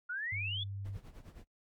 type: exponential sweep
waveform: sine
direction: up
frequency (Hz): 1400 to 3526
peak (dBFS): -35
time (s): 0.09-0.64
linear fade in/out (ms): 10
type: tone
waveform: sine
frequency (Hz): 98.8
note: G2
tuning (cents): +14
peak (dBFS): -38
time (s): 0.32-0.97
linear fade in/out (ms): 5
type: noise with tremolo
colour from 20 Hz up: brown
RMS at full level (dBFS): -48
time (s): 0.84-1.45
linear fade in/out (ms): 20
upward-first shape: sine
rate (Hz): 9.6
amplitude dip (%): 75
effects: noise-tail reverb RT60 0.1 s tail -23 dB re dry + MP3 96 kbps